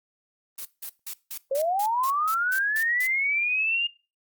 blue noise bursts, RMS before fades -35 dBFS, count 11, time 0.58-3.072 s, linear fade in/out 5 ms, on 72 ms, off 170 ms
sine linear sweep, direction up, 523.3 to 2834 Hz, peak -22 dBFS, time 1.51-3.87 s, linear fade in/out 5 ms
effects noise-tail reverb RT60 0.3 s tail -20 dB re dry + Opus 32 kbps

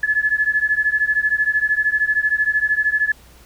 sine beating tone pair, 1711 / 1724 Hz, A6 / A6, -49 / -36 cents, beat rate 13 Hz, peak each -18 / -19 dBFS, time 0.03-3.12 s, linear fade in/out 5 ms, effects added 60 Hz sine -47 dBFS peak until 3.45 s + pink hiss -49 dBFS RMS until 3.45 s

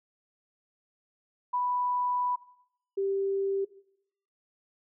sine tone pair in turn, 987.8 / 392 Hz, B5 / G4, 0 / 0 cents, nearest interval octave + major third, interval 1600 cents, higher first, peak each -26 dBFS, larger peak neither, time 1.53-2.36 / 2.97-3.65 s, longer first, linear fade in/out 10 ms, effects noise-tail reverb RT60 0.7 s tail -17 dB re dry

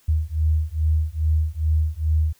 sine beating tone pair, 77 / 79.4 Hz, D#2 / D#2, -17 / +36 cents, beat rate 2.4 Hz, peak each -21 dBFS, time 0.08-2.33 s, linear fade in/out 10 ms, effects white hiss -59 dBFS RMS until 2.39 s

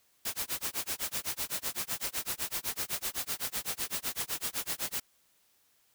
white noise with tremolo, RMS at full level -32 dBFS, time 0.25-5 s, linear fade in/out 5 ms, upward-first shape sine, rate 7.9 Hz, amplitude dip 100%, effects white hiss -69 dBFS RMS until 5.94 s

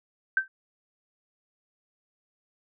sine tone with exponential decay, 1554 Hz, G6, 16 cents flat, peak -16 dBFS, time 0.37-0.48 s, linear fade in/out 2 ms, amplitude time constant 23 ms, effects none

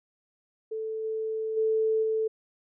sine tone with level steps, 440 Hz, A4, in tune, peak -30 / -28 / -22 / -24 dBFS, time 0.71-2.28 s, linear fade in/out 10 ms, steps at 1.03 / 1.56 / 2.02 s, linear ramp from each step 20 ms, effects none

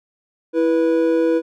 triangle tone pair together, 329.6 / 488.7 Hz, E4 / B4, 0 / -18 cents, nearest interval perfect fifth, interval 682 cents, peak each -15 dBFS, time 0.53-1.42 s, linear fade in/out 50 ms, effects none

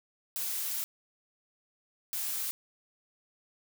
blue noise bursts at uneven times, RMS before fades -34 dBFS, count 2, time 0.36-0.84 / 2.13-2.51 s, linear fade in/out 0 ms, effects none

